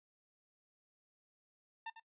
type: tone with echo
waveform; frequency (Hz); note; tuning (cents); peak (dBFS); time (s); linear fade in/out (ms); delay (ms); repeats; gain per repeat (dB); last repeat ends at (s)
sawtooth; 902; A5; +43; -37; 1.86-1.9; 5; 99; 1; -11; 1.999
effects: noise-tail reverb RT60 0.1 s tail -20 dB re dry + resampled to 8000 Hz